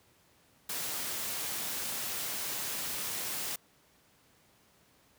white noise, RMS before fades -36 dBFS, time 0.69-3.56 s, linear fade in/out 5 ms, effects pink hiss -65 dBFS RMS until 5.18 s + high-pass 80 Hz 12 dB/octave

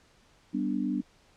sine chord, G major, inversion none, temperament equal, 196 / 246.9 / 293.7 Hz, G3 / B3 / D4, 0 / 0 / 0 cents, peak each -32 / -31 / -31 dBFS, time 0.53-1.02 s, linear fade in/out 20 ms, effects pink hiss -62 dBFS RMS until 1.36 s + low-pass 7000 Hz 12 dB/octave

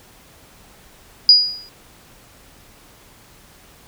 sine tone with exponential decay, 4900 Hz, D#8, 27 cents flat, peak -3 dBFS, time 1.29-1.69 s, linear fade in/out 1 ms, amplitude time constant 86 ms, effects pink hiss -48 dBFS RMS until 3.87 s

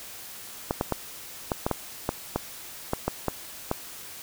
clicks, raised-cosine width 1 ms, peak -10 dBFS, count 12, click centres 0.709 / 0.811 / 0.923 / 1.518 / 1.665 / 1.713 / 2.091 / 2.36 / 2.934 / 3.08 / 3.283 / 3.714 s, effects white hiss -42 dBFS RMS until 4.22 s

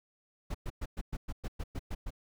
brown noise bursts, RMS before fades -35 dBFS, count 11, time 0.5-2.106 s, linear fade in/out 10 ms, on 46 ms, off 110 ms, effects none

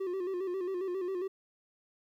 triangle tone with vibrato, 370 Hz, F#4, in tune, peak -30 dBFS, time 0-1.28 s, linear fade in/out 10 ms, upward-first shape square, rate 7.4 Hz, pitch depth 69 cents each way, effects 12-bit

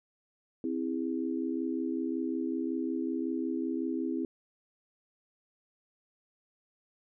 sine chord, C augmented, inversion none, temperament just, 261.6 / 327 / 408.8 Hz, C4 / E4 / G#4, 0 / -14 / -27 cents, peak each -33 / -33 / -39 dBFS, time 0.64-4.25 s, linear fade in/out 2 ms, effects none

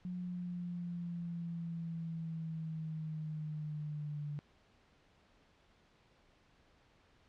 sine linear sweep, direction down, 180.4 to 146.2 Hz, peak -38 dBFS, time 0.05-4.39 s, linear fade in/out 0 ms, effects pink hiss -68 dBFS RMS until 7.28 s + low-pass 4000 Hz 12 dB/octave

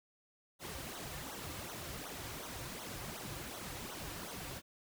pink noise with flanger, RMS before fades -45 dBFS, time 0.59-4.62 s, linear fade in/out 50 ms, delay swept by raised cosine 0.4 to 4.8 ms, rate 2.7 Hz, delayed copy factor -0.8, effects none

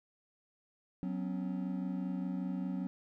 triangle chord, F# suspended fourth, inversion none, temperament equal with one note detuned, 185 / 252.1 / 277.2 Hz, F#3 / B3 / C#4, 0 / +36 / 0 cents, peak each -34 / -39 / -39 dBFS, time 1.03-2.87 s, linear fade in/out 0 ms, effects none

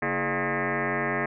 sine tone with frequency modulation, 698.5 Hz, F5, in tune, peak -24 dBFS, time 0.02-1.26 s, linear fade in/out 5 ms, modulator 186 Hz, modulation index 7.4, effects none

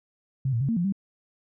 sine tone with pitch steps, 133.4 / 115.5 / 137.2 / 228.5 / 174.1 / 196.3 Hz, C3 / A#2 / C#3 / A#3 / F3 / G3, +34 / -16 / -17 / -34 / -5 / +3 cents, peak -22 dBFS, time 0.45-0.924 s, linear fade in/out 5 ms, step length 79 ms, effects none

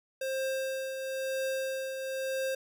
square tone with tremolo, 530 Hz, C5, 22 cents sharp, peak -30 dBFS, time 0.21-2.55 s, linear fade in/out 5 ms, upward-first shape triangle, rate 1 Hz, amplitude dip 50%, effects none

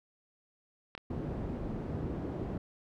clicks, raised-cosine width 0.3 ms, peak -25 dBFS, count 2, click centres 0.951 / 0.978 s
white low-pass noise, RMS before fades -37 dBFS, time 1.1-2.58 s, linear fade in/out 5 ms, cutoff 300 Hz, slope 12 dB/octave
effects none

